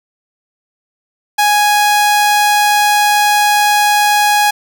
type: tone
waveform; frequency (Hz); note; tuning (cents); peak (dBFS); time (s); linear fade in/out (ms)
sawtooth; 830.6; G#5; 0; -5; 1.38-4.51; 10
effects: none